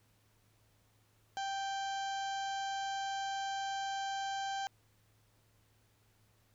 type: harmonic tone with a mistuned harmonic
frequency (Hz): 784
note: G5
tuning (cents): 0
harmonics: 1 / 2 / 3 / 4 / 5 / 6 / 7 / 8 / 9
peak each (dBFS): -36 / -44 / -56 / -47 / -53 / -56 / -57 / -54 / -57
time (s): 1.37-4.67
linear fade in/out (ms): 0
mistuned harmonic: 5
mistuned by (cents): +49
effects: added 107 Hz sine -70 dBFS peak until 6.54 s + pink hiss -72 dBFS RMS until 6.54 s